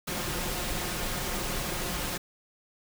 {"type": "noise with comb filter", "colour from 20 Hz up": "pink", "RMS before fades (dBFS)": -32, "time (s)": [0.07, 2.18], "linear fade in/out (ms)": 10, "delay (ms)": 5.6, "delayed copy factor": 0.5, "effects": []}